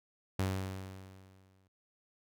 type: tone with exponential decay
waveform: sawtooth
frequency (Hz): 95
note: F#2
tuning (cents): +46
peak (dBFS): -25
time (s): 0.39-1.68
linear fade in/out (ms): 5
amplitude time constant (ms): 280
effects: none